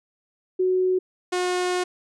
sine / sawtooth tone pair in turn, 370 / 361.1 Hz, F#4 / F#4, 0 / -42 cents, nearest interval unison, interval 42 cents, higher first, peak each -18 dBFS, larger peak neither, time 0.59-0.99 / 1.32-1.84 s, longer second, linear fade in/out 10 ms, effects resampled to 22050 Hz

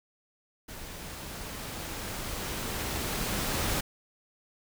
pink noise with level ramp, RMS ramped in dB -43 to -29 dBFS, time 0.68-3.81 s, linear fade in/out 10 ms, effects none

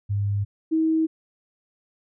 sine tone pair in turn, 101.3 / 319.8 Hz, G#2 / D#4, -43 / +48 cents, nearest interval octave + minor sixth, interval 1991 cents, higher second, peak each -21 / -18 dBFS, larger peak second, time 0.09-0.45 / 0.71-1.07 s, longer neither, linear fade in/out 20 ms, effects none

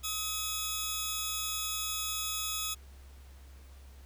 10% pulse tone pair together, 1271 / 3393 Hz, D#6 / G#7, +36 / +36 cents, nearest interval octave + perfect fourth, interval 1700 cents, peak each -29 / -27 dBFS, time 0.03-2.75 s, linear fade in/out 20 ms, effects added 67 Hz sine -49 dBFS peak until 4.05 s + pink hiss -61 dBFS RMS until 4.05 s

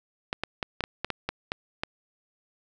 clicks, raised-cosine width 0.3 ms, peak -12 dBFS, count 10, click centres 0.329 / 0.436 / 0.628 / 0.807 / 0.839 / 1.046 / 1.103 / 1.29 / 1.519 / 1.835 s, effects none

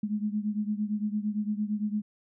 sine beating tone pair, 207.7 / 216.5 Hz, G#3 / A3, 0 / -28 cents, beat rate 8.8 Hz, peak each -29 / -32 dBFS, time 0.03-2.02 s, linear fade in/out 5 ms, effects none

